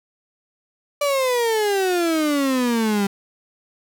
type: exponential sweep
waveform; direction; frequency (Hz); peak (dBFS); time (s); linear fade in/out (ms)
35% pulse; down; 586 to 196; -16; 1.01-3.07; 5
effects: none